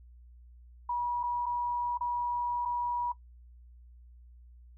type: tone with dropouts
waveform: sine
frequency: 966 Hz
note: B5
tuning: 39 cents flat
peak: -29 dBFS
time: 0.89-3.12 s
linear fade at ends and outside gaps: 5 ms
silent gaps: 1.231-1.235 / 1.458-1.463 / 1.975-2.008 / 2.652-2.656 s
effects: noise-tail reverb RT60 0.1 s tail -17 dB re dry + added 60 Hz sine -51 dBFS peak until 4.77 s